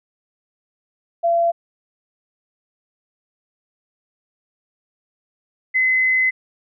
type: tone pair in turn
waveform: sine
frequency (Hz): 680 / 2038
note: F5 / C7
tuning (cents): -46 / -46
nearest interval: octave + perfect fifth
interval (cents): 1900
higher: second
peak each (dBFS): -14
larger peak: neither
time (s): 1.23-1.52 / 5.74-6.31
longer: second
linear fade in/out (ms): 20
effects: none

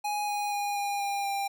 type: tone with pitch steps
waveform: square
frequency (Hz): 830.6 / 823.4 / 816.3 / 809.3 / 802.3 / 795.4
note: G#5 / G#5 / G#5 / G#5 / G5 / G5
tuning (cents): 0 / -15 / -30 / -45 / +40 / +25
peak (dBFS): -29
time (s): 0.04-1.48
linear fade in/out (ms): 10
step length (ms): 240
effects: none

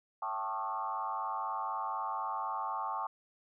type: tone with frequency modulation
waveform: sine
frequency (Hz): 987.8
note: B5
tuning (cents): 0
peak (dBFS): -33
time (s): 0.22-3.07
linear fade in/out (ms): 5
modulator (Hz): 104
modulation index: 2.3
effects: none

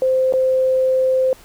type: tone with dropouts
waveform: sine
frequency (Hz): 520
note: C5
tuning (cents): -11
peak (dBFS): -13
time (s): 0.02-1.33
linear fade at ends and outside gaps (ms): 1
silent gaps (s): 0.325-0.337
effects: pink hiss -46 dBFS RMS until 1.44 s

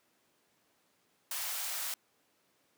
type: high-pass noise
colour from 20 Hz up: white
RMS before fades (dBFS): -37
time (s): 1.31-1.94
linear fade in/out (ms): 2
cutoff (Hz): 650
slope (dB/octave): 24
effects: pink hiss -72 dBFS RMS until 2.77 s + high-pass 200 Hz 12 dB/octave

